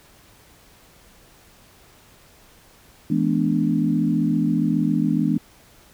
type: chord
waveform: sine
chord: E dominant seventh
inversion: none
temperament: equal with one note detuned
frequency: 164.81 / 212.1 / 246.9 / 293.7 Hz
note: E3 / G#3 / B3 / D4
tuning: 0 / +37 / 0 / 0 cents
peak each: -23 dBFS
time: 3.1-5.38 s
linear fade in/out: 5 ms
effects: pink hiss -52 dBFS RMS until 5.93 s